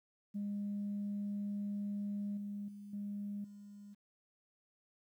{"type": "tone with level steps", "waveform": "sine", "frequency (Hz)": 203.7, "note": "G#3", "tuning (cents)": -33, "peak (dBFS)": [-35, -39, -47, -38, -50], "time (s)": [0.34, 3.95], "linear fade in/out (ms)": 20, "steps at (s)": [2.37, 2.68, 2.93, 3.44], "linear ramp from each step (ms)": 5, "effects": ["tanh soft clip ceiling -33 dBFS", "12-bit"]}